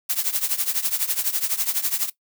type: noise with tremolo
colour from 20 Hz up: blue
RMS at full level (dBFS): -20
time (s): 0.09-2.1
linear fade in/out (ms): 10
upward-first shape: triangle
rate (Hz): 12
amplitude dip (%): 90
effects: noise-tail reverb RT60 0.1 s tail -18 dB re dry